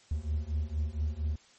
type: beating tone pair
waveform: triangle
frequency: 73.42 / 77.72 Hz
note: D2 / D#2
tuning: 0 / -1 cents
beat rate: 4.3 Hz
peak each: -31 / -30 dBFS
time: 0.11-1.36 s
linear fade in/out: 5 ms
effects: white hiss -60 dBFS RMS until 1.58 s + MP3 32 kbps